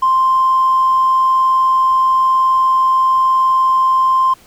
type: tone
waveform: triangle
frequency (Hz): 1046.5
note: C6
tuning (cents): 0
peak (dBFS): -6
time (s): 0.02-4.34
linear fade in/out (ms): 10
effects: tanh soft clip ceiling -7 dBFS + pink hiss -46 dBFS RMS until 4.46 s